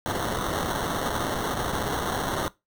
white noise with sample-and-hold, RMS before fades -28 dBFS, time 0.06-2.48 s, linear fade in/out 0 ms, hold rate 2450 Hz, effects noise-tail reverb RT60 0.2 s tail -19 dB re dry

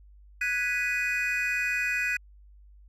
triangle chord, G# minor seventh, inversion third, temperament equal, 1480 / 1661.2 / 1975.5 / 2489 Hz, F#6 / G#6 / B6 / D#7, 0 / 0 / 0 / 0 cents, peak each -31 / -32 / -30 / -27 dBFS, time 0.41-2.17 s, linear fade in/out 5 ms, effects added 50 Hz sine -50 dBFS peak until 2.88 s

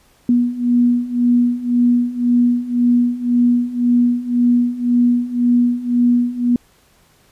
sine beating tone pair, 241.2 / 243.1 Hz, B3 / B3, -41 / -27 cents, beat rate 1.9 Hz, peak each -17 / -14 dBFS, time 0.29-6.56 s, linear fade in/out 2 ms, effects pink hiss -54 dBFS RMS until 7.31 s + resampled to 32000 Hz

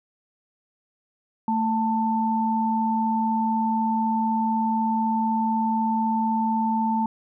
sine tone pair together, 223 / 888 Hz, A3 / A5, +23 / +16 cents, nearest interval 2 octaves, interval 2393 cents, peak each -23 dBFS, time 1.48-7.06 s, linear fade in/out 2 ms, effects none

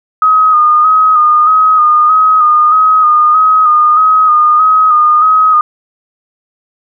sine tone with vibrato, 1244.5 Hz, D#6, in tune, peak -4 dBFS, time 0.22-5.61 s, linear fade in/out 2 ms, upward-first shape square, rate 1.6 Hz, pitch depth 32 cents each way, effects none

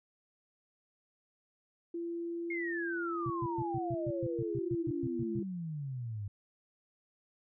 sine tone, 339.7 Hz, F4, 48 cents flat, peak -35 dBFS, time 1.94-5.43 s, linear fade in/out 5 ms
sine exponential sweep, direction down, 2172 to 98 Hz, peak -36 dBFS, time 2.5-6.28 s, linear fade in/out 5 ms
sine tone bursts, 127.7 Hz, C3, 42 cents flat, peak -34 dBFS, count 14, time 3.26-5.394 s, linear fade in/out 2 ms, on 41 ms, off 120 ms
effects none

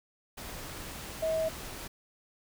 sine tone in noise, 641 Hz, E5, 49 cents flat, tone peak -27 dBFS, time 1.22-1.49 s, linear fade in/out 10 ms, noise pink, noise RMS -42 dBFS, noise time 0.37-1.88 s, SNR +12 dB, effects none

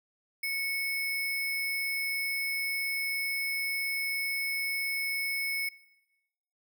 sine tone with sample-and-hold, 2209 Hz, C#7, 7 cents flat, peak -29 dBFS, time 0.43-5.69 s, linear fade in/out 5 ms, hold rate 7350 Hz, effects noise-tail reverb RT60 1.0 s tail -20 dB re dry

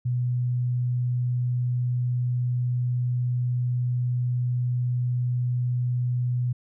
sine tone, 123.47 Hz, B2, in tune, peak -22 dBFS, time 0.05-6.53 s, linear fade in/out 10 ms, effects none

